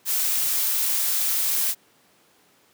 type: noise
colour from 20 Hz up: blue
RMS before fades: -23 dBFS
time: 0.05-1.75 s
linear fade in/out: 50 ms
effects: pink hiss -59 dBFS RMS until 2.73 s + high-pass 200 Hz 12 dB/octave